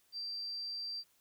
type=tone; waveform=sine; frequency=4699 Hz; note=D8; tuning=in tune; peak=-38 dBFS; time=0.12-1.04 s; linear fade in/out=50 ms; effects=white hiss -71 dBFS RMS until 1.2 s